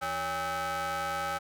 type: ring-modulated tone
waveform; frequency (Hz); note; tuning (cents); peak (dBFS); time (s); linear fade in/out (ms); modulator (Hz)
30% pulse; 243.4; B3; -25; -25; 0.01-1.39; 20; 1050
effects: none